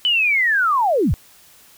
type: linear sweep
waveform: sine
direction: down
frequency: 3024 to 42.19 Hz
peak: -14 dBFS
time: 0.05-1.14 s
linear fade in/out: 0 ms
effects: white hiss -49 dBFS RMS until 1.77 s